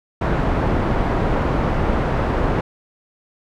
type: low-pass noise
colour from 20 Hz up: pink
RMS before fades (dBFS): -19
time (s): 0.21-2.61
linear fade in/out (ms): 5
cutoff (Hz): 1200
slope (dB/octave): 12
effects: none